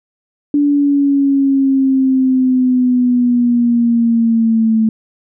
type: exponential sweep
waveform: sine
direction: down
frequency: 290.6 to 220 Hz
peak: -9 dBFS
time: 0.54-4.89 s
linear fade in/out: 2 ms
effects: none